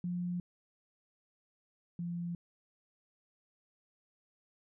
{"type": "tone pair in turn", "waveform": "sine", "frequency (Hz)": [176.9, 172.56], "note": ["F3", "F3"], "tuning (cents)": [23, -20], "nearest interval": "unison", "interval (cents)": 43, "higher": "first", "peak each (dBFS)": [-33, -35], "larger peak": "first", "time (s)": [[0.04, 0.4], [1.99, 2.35]], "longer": "neither", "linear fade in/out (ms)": 2, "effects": []}